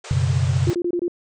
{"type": "band-pass noise", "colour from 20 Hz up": "pink", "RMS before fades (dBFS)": -37, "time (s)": [0.04, 0.75], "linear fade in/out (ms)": 5, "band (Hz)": [380, 8600], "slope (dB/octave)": 96}
{"type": "chord", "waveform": "sine", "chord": "F# suspended fourth", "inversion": "none", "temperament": "just", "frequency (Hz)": [92.5, 123.33, 138.75], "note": ["F#2", "B2", "C#3"], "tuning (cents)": [0, -2, 2], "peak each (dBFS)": -21, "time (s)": [0.11, 0.7], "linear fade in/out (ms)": 0}
{"type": "tone bursts", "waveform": "sine", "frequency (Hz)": 349.2, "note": "F4", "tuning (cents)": 0, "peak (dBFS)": -19, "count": 5, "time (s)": [0.67, 1.081], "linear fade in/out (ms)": 2, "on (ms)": 63, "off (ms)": 24}
{"effects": []}